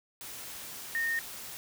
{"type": "tone in noise", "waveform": "sine", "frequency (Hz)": 1839, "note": "A#6", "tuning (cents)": -24, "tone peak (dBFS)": -28, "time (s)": [0.95, 1.19], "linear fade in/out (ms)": 0, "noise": "white", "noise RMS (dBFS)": -43, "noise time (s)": [0.21, 1.57], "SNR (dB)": 12, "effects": []}